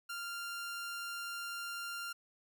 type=tone; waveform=sawtooth; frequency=1392 Hz; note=F6; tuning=6 cents flat; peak=-36 dBFS; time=0.09-2.13 s; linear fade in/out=10 ms; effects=none